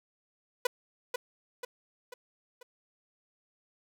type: tone with echo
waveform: sawtooth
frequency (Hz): 493.9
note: B4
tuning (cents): 0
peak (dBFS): -20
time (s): 0.65-0.67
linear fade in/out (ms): 5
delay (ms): 490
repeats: 4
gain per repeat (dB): -6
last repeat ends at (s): 2.63
effects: none